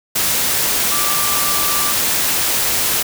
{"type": "tone in noise", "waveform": "sine", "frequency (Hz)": 1174.7, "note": "D6", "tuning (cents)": 0, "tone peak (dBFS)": -23, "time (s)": [0.91, 1.93], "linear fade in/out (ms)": 10, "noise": "white", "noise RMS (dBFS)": -17, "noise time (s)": [0.15, 3.03], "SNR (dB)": -9, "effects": []}